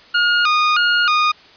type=tone with vibrato; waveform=sawtooth; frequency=1325 Hz; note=E6; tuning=9 cents sharp; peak=-9 dBFS; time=0.14-1.32 s; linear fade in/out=10 ms; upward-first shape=square; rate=1.6 Hz; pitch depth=130 cents each way; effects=white hiss -45 dBFS RMS until 1.56 s + resampled to 11025 Hz